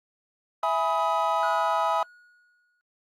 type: chord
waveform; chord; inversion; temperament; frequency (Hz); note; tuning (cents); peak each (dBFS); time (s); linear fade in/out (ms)
triangle; E major seventh; none; equal with one note detuned; 659.3 / 830.6 / 987.8 / 1264.1; E5 / G#5 / B5 / D#6; 0 / 0 / 0 / +27; -26; 0.63-2.03; 2
type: tone with exponential decay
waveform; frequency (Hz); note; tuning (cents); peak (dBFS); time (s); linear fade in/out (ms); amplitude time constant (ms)
triangle; 1451; F#6; -34; -29; 1.43-2.81; 0; 300
effects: noise-tail reverb RT60 0.1 s tail -26 dB re dry + Opus 48 kbps